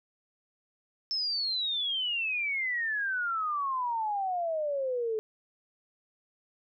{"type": "exponential sweep", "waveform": "sine", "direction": "down", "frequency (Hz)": [5320, 428.2], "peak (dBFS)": -28, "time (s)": [1.11, 5.19], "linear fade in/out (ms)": 0, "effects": []}